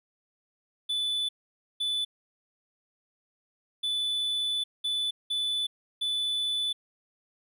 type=tone bursts at uneven times; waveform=triangle; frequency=3485 Hz; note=A7; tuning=17 cents flat; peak=-25 dBFS; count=6; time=0.89-1.29 / 1.8-2.05 / 3.83-4.64 / 4.84-5.11 / 5.3-5.67 / 6.01-6.73 s; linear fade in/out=10 ms; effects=none